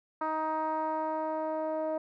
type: tone with low-pass filter sweep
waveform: 10% pulse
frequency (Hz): 313.9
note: D#4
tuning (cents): +15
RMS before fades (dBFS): -32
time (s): 0.21-1.98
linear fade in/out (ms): 5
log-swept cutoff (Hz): 1100 to 670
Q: 3
effects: none